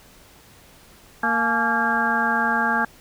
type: harmonic tone with a mistuned harmonic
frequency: 230.9 Hz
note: A#3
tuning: 16 cents flat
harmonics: 1 / 2 / 3 / 4 / 5 / 6 / 7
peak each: -27 / -34 / -30 / -24 / -28 / -27 / -22 dBFS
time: 1.23-2.85 s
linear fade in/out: 5 ms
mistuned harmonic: 4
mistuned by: -130 cents
effects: pink hiss -50 dBFS RMS until 3 s